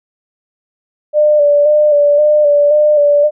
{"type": "tone with vibrato", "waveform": "sine", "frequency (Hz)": 591, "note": "D5", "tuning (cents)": 11, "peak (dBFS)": -6, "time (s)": [1.13, 3.31], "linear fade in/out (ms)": 50, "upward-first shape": "square", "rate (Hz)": 1.9, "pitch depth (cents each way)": 29, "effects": []}